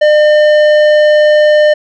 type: tone with tanh clipping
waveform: sine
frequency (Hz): 603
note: D5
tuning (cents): +46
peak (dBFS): -6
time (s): 0.01-1.74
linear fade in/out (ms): 10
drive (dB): 12
effects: none